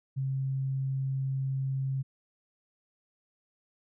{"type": "tone", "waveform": "sine", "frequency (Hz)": 134.2, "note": "C3", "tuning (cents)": 44, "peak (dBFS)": -28, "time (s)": [0.16, 2.03], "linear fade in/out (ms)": 20, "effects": []}